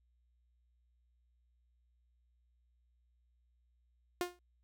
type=tone with exponential decay; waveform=sawtooth; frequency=355 Hz; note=F4; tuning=28 cents sharp; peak=-26 dBFS; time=4.21-4.39 s; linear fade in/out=0 ms; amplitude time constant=37 ms; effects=added 60 Hz sine -70 dBFS peak until 4.63 s